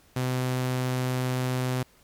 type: tone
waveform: sawtooth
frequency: 127.5 Hz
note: C3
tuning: 44 cents flat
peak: -21 dBFS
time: 0.16-1.83 s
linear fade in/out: 5 ms
effects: pink hiss -59 dBFS RMS until 2.03 s + MP3 96 kbps